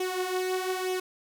sawtooth tone with flanger, 370 Hz, F#4, in tune, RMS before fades -30 dBFS, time 0-1 s, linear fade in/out 5 ms, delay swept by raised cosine 0.32 to 5.92 ms, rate 1.1 Hz, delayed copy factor +0.6, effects none

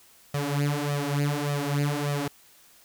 sawtooth tone with flanger, 144.3 Hz, D3, 30 cents flat, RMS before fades -27 dBFS, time 0.34-2.28 s, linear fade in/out 5 ms, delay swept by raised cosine 1.6 to 6.5 ms, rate 1.7 Hz, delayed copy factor +0.8, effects white hiss -56 dBFS RMS until 2.84 s

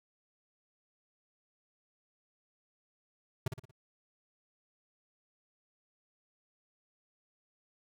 square tone with echo, 128.5 Hz, C3, 31 cents flat, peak -29 dBFS, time 3.46-3.48 s, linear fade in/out 5 ms, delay 58 ms, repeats 4, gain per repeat -7 dB, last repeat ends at 3.712 s, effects none

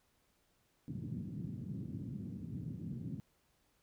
pink band-pass noise, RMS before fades -43 dBFS, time 0.88-3.2 s, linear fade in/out 0 ms, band 110 to 240 Hz, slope 24 dB/octave, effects pink hiss -75 dBFS RMS until 3.82 s

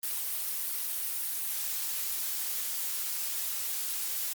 blue noise, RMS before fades -33 dBFS, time 0.03-4.33 s, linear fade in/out 2 ms, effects Opus 32 kbps

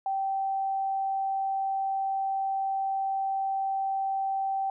sine tone, 777 Hz, G5, 16 cents flat, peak -26 dBFS, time 0.06-4.7 s, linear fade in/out 2 ms, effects none

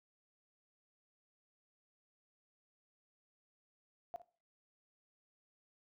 sine tone with echo, 695 Hz, F5, 9 cents flat, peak -39 dBFS, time 4.14-4.16 s, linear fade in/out 0 ms, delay 57 ms, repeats 1, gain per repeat -15 dB, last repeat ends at 4.217 s, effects noise-tail reverb RT60 0.4 s tail -19 dB re dry

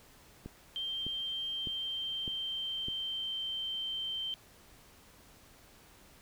click train, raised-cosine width 3 ms, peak -29 dBFS, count 5, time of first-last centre 0.46-2.884 s, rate 1.65 Hz
sine tone with pitch glide, 3154 to 3120 Hz, G7 to G7, +10 to -9 cents, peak -34 dBFS, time 0.76-4.34 s, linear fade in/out 0 ms, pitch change -19 cents, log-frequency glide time 1.23-3.42 s
effects pink hiss -59 dBFS RMS until 6.21 s

